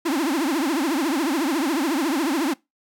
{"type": "tone with vibrato", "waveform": "45% pulse", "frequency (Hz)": 299.9, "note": "D4", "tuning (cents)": 36, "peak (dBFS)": -20, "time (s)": [0.05, 2.54], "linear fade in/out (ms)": 10, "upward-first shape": "triangle", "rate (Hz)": 14, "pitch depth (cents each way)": 300, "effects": ["noise-tail reverb RT60 0.2 s tail -22 dB re dry"]}